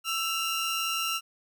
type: tone pair together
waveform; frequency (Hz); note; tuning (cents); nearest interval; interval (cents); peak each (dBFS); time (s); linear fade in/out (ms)
sawtooth; 1331.8 / 2822; E6 / F7; +17 / +17; octave + minor second; 1300; -27; 0.04-1.21; 50
effects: none